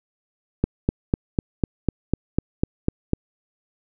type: click train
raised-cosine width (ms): 3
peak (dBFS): -5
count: 11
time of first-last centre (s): 0.64-3.134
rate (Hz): 4.01
effects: none